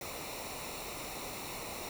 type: noise with comb filter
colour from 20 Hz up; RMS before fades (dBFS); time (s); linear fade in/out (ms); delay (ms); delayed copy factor
pink; -42; 0.01-1.89; 2; 0.62; -0.65
effects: none